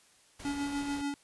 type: noise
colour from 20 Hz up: pink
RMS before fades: -46 dBFS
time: 0.39-1.02 s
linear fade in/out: 10 ms
type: tone with tremolo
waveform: square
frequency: 284 Hz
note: C#4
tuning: 42 cents sharp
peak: -31 dBFS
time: 0.45-1.14 s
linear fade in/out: 0 ms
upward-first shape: sine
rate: 6.9 Hz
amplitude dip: 45%
effects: white hiss -63 dBFS RMS until 1.23 s + resampled to 24000 Hz